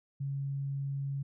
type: tone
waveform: sine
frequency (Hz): 138.59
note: C#3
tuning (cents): 0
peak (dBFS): -32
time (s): 0.2-1.23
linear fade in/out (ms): 10
effects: none